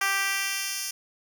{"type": "tone with high-pass filter sweep", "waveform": "10% pulse", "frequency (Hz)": 392, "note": "G4", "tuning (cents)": 0, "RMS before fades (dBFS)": -28, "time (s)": [0.01, 0.91], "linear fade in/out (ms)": 5, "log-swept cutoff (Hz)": [1200, 5100], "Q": 0.94, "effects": []}